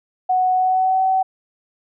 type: tone with pitch glide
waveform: sine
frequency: 740 to 758.6 Hz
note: F#5 to F#5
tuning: 0 to +43 cents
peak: -14 dBFS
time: 0.29-1.23 s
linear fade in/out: 10 ms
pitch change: +43 cents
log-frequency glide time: 0.54-1.02 s
effects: none